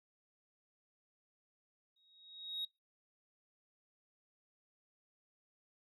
sine tone with exponential growth, 3776 Hz, A#7, 22 cents sharp, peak -34 dBFS, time 1.96-2.65 s, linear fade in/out 5 ms, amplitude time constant 150 ms, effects noise-tail reverb RT60 0.2 s tail -22 dB re dry + tanh soft clip ceiling -34 dBFS

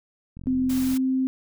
click train, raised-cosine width 5 ms, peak -28 dBFS, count 26, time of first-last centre 0.37-0.936 s, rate 44.2 Hz
sine tone with pitch glide, 257.4 to 261.3 Hz, C4 to C4, -28 to -2 cents, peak -20 dBFS, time 0.47-1.27 s, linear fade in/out 0 ms, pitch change +26 cents, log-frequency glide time 0.65-0.97 s
white noise, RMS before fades -37 dBFS, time 0.69-0.98 s, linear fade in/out 10 ms
effects none

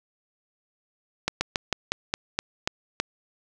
slowing click train, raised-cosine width 0.2 ms, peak -6 dBFS, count 9, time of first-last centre 1.28-3 s, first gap 130 ms, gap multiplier 1.14, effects none

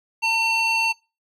square tone with band-pass filter, 904 Hz, A5, 47 cents sharp, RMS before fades -21 dBFS, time 0.22-0.93 s, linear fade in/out 20 ms, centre 2800 Hz, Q 1.6, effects noise-tail reverb RT60 0.3 s tail -24 dB re dry

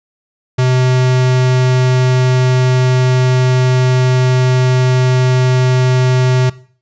square tone, 127.7 Hz, C3, 42 cents flat, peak -10 dBFS, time 0.58-6.5 s, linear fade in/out 10 ms, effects noise-tail reverb RT60 0.5 s tail -19 dB re dry + resampled to 16000 Hz

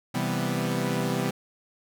sawtooth chord, C major seventh, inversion none, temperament equal, 130.81 / 164.81 / 196 / 246.9 Hz, C3 / E3 / G3 / B3, 0 / 0 / 0 / 0 cents, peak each -27 dBFS, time 0.14-1.31 s, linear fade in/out 10 ms, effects none

